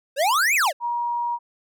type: exponential two-way sweep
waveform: square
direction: up then down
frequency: 512 to 2617 to 512 Hz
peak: -18 dBFS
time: 0.16-0.73 s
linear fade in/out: 50 ms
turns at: 0.55 s
type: tone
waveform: sine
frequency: 952 Hz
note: A#5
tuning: 36 cents sharp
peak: -22 dBFS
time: 0.8-1.39 s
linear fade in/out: 50 ms
effects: none